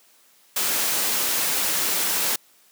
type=noise; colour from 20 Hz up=white; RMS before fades=-23 dBFS; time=0.56-2.36 s; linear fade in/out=5 ms; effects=white hiss -57 dBFS RMS until 2.71 s + high-pass 200 Hz 12 dB/octave